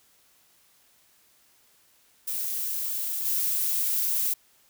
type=noise with level steps; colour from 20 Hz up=violet; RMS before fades=-30 / -26 dBFS; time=2.27-4.34 s; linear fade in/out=10 ms; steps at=3.25 s; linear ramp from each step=5 ms; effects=white hiss -62 dBFS RMS until 4.69 s